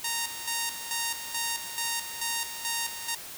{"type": "tone with tremolo", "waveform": "5% pulse", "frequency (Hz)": 927, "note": "A#5", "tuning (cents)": -10, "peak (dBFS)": -16, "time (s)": [0.04, 3.15], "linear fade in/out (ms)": 5, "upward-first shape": "square", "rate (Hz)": 2.3, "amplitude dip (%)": 65, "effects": ["white hiss -42 dBFS RMS until 3.37 s"]}